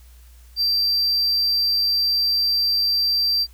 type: tone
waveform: triangle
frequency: 4699 Hz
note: D8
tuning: in tune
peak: -16 dBFS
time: 0.56-3.47 s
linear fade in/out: 50 ms
effects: added 60 Hz sine -44 dBFS peak until 3.53 s + white hiss -56 dBFS RMS until 3.53 s